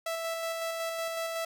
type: tone with tremolo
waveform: sawtooth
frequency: 659.3 Hz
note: E5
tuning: in tune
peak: -27 dBFS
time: 0.06-1.45 s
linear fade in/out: 5 ms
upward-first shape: square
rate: 5.4 Hz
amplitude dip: 25%
effects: none